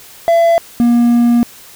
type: tone pair in turn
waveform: triangle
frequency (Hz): 673 / 237.9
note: E5 / A#3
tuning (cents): +36 / +35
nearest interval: octave + tritone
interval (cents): 1801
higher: first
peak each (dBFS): -5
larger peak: neither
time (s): 0.28-0.58 / 0.8-1.43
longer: second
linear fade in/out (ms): 0
effects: white hiss -38 dBFS RMS until 1.75 s

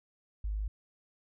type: tone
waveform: sine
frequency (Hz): 51.7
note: G#1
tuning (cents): -7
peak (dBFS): -31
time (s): 0.44-0.68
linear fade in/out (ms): 5
effects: none

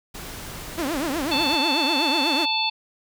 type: noise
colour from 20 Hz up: pink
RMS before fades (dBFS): -36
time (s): 0.14-1.56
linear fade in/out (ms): 10
type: tone with vibrato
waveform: sawtooth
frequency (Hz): 298.9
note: D4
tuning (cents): +31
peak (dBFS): -20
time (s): 0.77-2.46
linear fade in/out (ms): 20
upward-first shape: triangle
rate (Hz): 8.1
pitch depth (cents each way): 300
type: harmonic tone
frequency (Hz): 879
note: A5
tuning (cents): -2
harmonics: 1 / 3 / 4 / 5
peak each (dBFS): -26 / -26 / -26 / -26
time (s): 1.31-2.7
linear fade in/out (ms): 10
effects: none

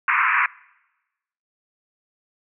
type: band-pass noise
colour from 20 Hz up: pink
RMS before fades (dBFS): -19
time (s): 0.08-0.46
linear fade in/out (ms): 2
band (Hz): 1000 to 2500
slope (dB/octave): 96
effects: noise-tail reverb RT60 1.0 s tail -24 dB re dry

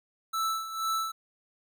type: tone with tremolo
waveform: square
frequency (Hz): 1318.5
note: E6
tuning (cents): 0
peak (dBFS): -27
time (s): 0.33-1.12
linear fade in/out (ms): 10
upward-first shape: sine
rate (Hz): 2.1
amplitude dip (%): 70
effects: none

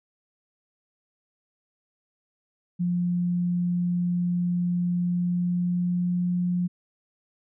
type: tone with pitch glide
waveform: sine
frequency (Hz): 176.2 to 177.73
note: F3 to F3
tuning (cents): +16 to +31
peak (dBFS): -22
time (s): 2.79-6.68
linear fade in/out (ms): 20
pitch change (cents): +15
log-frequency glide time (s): 4.94-6.36
effects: none

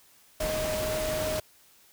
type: tone in noise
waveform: sine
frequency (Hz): 622.3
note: D#5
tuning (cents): 0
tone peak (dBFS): -29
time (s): 0.4-1.4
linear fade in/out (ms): 5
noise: pink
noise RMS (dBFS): -33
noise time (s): 0.4-1.4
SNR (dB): +1
effects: white hiss -59 dBFS RMS until 1.92 s

